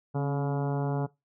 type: harmonic tone with a mistuned harmonic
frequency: 142 Hz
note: C#3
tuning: 42 cents sharp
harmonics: 1 / 2 / 3 / 4 / 5 / 6 / 7 / 8 / 9 / 10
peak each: -27 / -35 / -35 / -40 / -39 / -41 / -45 / -49 / -50 / -50 dBFS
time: 0.14-1.07 s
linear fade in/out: 20 ms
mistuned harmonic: 2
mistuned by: -54 cents
effects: noise-tail reverb RT60 0.2 s tail -20 dB re dry